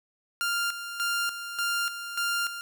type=tone with tremolo; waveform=sawtooth; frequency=1396.9 Hz; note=F6; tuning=in tune; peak=-22 dBFS; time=0.41-2.61 s; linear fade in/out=0 ms; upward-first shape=square; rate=1.7 Hz; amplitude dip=65%; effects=none